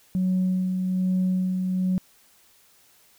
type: tone with tremolo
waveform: sine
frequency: 185 Hz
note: F#3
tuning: in tune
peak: -18 dBFS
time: 0.15-1.98 s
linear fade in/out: 0 ms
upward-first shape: sine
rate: 1.2 Hz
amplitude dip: 40%
effects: tanh soft clip ceiling -17 dBFS + white hiss -58 dBFS RMS until 3.18 s